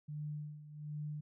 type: tone with tremolo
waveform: sine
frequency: 149.7 Hz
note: D3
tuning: 33 cents sharp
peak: -38 dBFS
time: 0.08-1.21 s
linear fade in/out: 10 ms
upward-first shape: sine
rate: 1.3 Hz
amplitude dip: 75%
effects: none